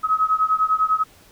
sine beating tone pair, 1272 / 1282 Hz, D#6 / E6, +38 / -49 cents, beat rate 10 Hz, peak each -19 / -20 dBFS, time 0.03-1.04 s, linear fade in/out 20 ms, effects pink hiss -51 dBFS RMS until 1.31 s

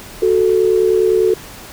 sine tone pair together, 370 / 440 Hz, F#4 / A4, 0 / 0 cents, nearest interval minor third, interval 300 cents, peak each -13 dBFS, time 0.22-1.34 s, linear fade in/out 5 ms, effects pink hiss -35 dBFS RMS until 1.72 s

